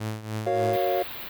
sawtooth tone with tremolo, 108.6 Hz, A2, 22 cents flat, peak -23 dBFS, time 0-0.77 s, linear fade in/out 10 ms, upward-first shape triangle, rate 3.4 Hz, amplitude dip 80%
triangle chord, Gb major seventh, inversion none, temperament equal, 370 / 466.2 / 554.4 / 698.5 Hz, Gb4 / Bb4 / Db5 / F5, 0 / 0 / 0 / 0 cents, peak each -26 / -30 / -25 / -24 dBFS, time 0.46-1.03 s, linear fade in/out 10 ms
white band-stop noise, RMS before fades -37 dBFS, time 0.73-1.29 s, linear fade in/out 5 ms, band 4100 to 14000 Hz, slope 48 dB/octave
effects none

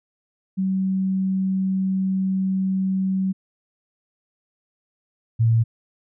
sine tone pair in turn, 190 / 114.12 Hz, F#3 / A#2, +46 / -36 cents, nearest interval major sixth, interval 882 cents, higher first, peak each -19 / -14 dBFS, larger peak second, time 0.57-3.33 / 5.39-5.64 s, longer first, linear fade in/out 20 ms, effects none

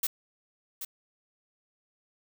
blue noise with echo, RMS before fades -28 dBFS, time 0.03-0.07 s, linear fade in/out 5 ms, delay 780 ms, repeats 1, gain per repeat -9 dB, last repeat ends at 0.85 s, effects none

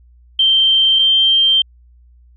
sine tone pair in turn, 3136 / 3151 Hz, G7 / G7, 0 / +8 cents, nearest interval unison, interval 8 cents, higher second, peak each -9 dBFS, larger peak neither, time 0.39-0.99 / 0.99-1.62 s, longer second, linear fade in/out 5 ms, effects added 60 Hz sine -44 dBFS peak until 2.36 s

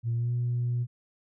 sine tone with pitch glide, 116.7 to 121.16 Hz, A#2 to B2, +2 to -33 cents, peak -24 dBFS, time 0.03-0.87 s, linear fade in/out 50 ms, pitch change +65 cents, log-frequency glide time 0.14-0.32 s, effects tanh soft clip ceiling -22 dBFS

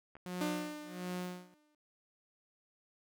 clicks, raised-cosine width 0.5 ms, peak -35 / -41 dBFS, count 2, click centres 0.154 / 0.167 s
sawtooth tone with tremolo, 180.3 Hz, F#3, 45 cents flat, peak -33 dBFS, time 0.26-1.54 s, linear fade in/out 0 ms, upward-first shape sine, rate 1.4 Hz, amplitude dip 95%
sawtooth tone with exponential decay, 300.3 Hz, D4, 39 cents sharp, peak -29 dBFS, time 0.41-1.75 s, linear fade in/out 2 ms, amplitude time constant 290 ms
effects none

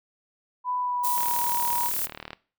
sine tone with pitch glide, 994 to 959.6 Hz, B5 to A#5, +11 to +50 cents, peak -25 dBFS, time 0.64-1.91 s, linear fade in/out 50 ms, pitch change -61 cents, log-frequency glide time 0.79-1.33 s
violet noise, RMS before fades -28 dBFS, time 1.03-2.07 s, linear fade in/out 20 ms
click train, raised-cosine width 0.3 ms, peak -20 dBFS, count 45, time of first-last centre 1.18-2.332 s, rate 38.2 Hz
effects noise-tail reverb RT60 0.4 s tail -20 dB re dry

